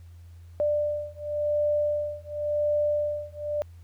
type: beating tone pair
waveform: sine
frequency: 592 / 592.92 Hz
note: D5 / D5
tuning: +14 / +16 cents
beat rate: 0.92 Hz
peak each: -27 dBFS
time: 0.6-3.62 s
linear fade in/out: 0 ms
effects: added 85 Hz sine -44 dBFS peak until 3.83 s + pink hiss -65 dBFS RMS until 3.83 s